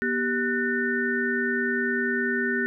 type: tone cluster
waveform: sine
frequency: 242.2 / 391.8 / 1485 / 1810 Hz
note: B3 / G4 / F#6 / A6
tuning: -34 / -1 / +6 / +48 cents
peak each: -28 / -29 / -28 / -28 dBFS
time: 0.02-2.66 s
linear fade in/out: 0 ms
effects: none